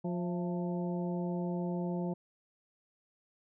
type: harmonic tone with a mistuned harmonic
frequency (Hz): 176.7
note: F3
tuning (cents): +21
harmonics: 1 / 2 / 3 / 4 / 5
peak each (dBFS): -33 / -39 / -43 / -45 / -47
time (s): 0.04-2.14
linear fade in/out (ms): 10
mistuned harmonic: 4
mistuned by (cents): -74
effects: none